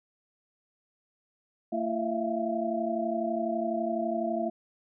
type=tone cluster; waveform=sine; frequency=226.3 / 337.3 / 654 / 686 Hz; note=A3 / E4 / E5 / F5; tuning=+49 / +40 / -14 / -31 cents; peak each=-33 / -34 / -32 / -32 dBFS; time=1.72-4.5 s; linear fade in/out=10 ms; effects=none